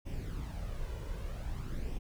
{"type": "noise with flanger", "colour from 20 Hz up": "brown", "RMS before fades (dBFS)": -38, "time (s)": [0.05, 1.99], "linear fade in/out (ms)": 20, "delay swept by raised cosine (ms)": [0.35, 2.05], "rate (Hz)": 0.52, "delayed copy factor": 0.55, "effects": []}